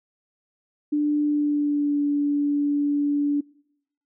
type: tone with pitch glide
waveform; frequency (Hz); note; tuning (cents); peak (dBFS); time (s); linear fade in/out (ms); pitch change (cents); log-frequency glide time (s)
sine; 295.9 to 289; D4 to D4; +13 to -28; -19; 0.92-3.41; 10; -41; 1.22-2.01
effects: noise-tail reverb RT60 0.8 s tail -25 dB re dry